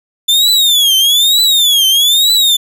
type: tone with vibrato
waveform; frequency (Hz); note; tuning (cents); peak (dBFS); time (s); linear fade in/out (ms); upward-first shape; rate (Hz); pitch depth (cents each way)
40% pulse; 3513; A7; -3; -6; 0.28-2.57; 10; triangle; 1.1; 230
effects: none